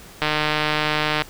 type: click train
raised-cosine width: 0.3 ms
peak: -4 dBFS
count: 153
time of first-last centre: 0.22-1.22 s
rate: 152 Hz
effects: pink hiss -43 dBFS RMS until 1.29 s